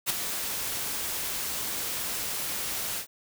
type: noise with ADSR envelope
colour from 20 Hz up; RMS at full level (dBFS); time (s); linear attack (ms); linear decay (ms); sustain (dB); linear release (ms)
white; -24; 0.06-3.07; 39; 9; -8; 93
effects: none